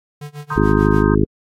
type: tone with tremolo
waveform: square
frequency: 147 Hz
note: D3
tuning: 2 cents sharp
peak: -28 dBFS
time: 0.21-1.05 s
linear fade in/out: 5 ms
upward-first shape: sine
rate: 6.9 Hz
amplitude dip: 95%
type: chord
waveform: sine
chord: C minor seventh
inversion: third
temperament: equal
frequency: 932.3 / 1046.5 / 1244.5 / 1568 Hz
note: Bb5 / C6 / Eb6 / G6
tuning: 0 / 0 / 0 / 0 cents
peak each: -28 / -28 / -27 / -27 dBFS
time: 0.5-1.15 s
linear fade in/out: 5 ms
type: harmonic tone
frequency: 51.91 Hz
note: G#1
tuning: in tune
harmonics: 1 / 2 / 3 / 4 / 5 / 6 / 7 / 8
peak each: -20 / -20 / -20 / -20 / -20 / -20 / -20 / -20 dBFS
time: 0.56-1.25 s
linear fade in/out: 10 ms
effects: AAC 48 kbps